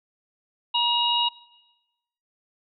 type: harmonic tone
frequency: 953 Hz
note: A#5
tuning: 38 cents sharp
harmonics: 1 / 3 / 4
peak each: -24 / -23 / -26 dBFS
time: 0.74-1.29 s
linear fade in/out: 10 ms
effects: noise-tail reverb RT60 1.0 s tail -21 dB re dry